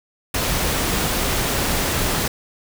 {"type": "noise", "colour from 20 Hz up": "pink", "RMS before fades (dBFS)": -21, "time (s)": [0.34, 2.28], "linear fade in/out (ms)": 5, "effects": []}